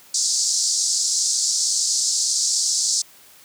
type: band-pass noise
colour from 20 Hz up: white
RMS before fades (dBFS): -21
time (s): 0.14-3.02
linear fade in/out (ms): 5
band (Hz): 4500 to 8000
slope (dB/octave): 48
effects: white hiss -49 dBFS RMS until 3.44 s + high-pass 80 Hz 12 dB/octave